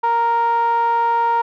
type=tone with low-pass filter; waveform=5% pulse; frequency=466.2 Hz; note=A#4; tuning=in tune; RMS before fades=-17 dBFS; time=0.03-1.42 s; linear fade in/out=10 ms; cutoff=1000 Hz; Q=6.8; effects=none